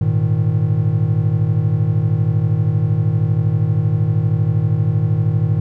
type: chord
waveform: triangle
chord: Ab suspended second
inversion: none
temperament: equal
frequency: 103.83 / 116.54 / 155.56 Hz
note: Ab2 / Bb2 / Eb3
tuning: 0 / 0 / 0 cents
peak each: -16 dBFS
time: 0.01-5.6 s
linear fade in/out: 5 ms
effects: none